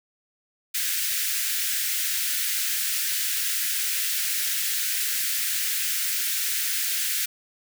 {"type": "high-pass noise", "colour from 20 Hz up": "white", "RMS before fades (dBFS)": -26, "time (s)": [0.74, 7.26], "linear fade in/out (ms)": 10, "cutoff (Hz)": 1500, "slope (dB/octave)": 48, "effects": []}